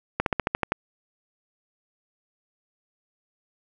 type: slowing click train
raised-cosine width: 0.5 ms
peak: -7 dBFS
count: 8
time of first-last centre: 0.2-0.72 s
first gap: 62 ms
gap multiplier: 1.06
effects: none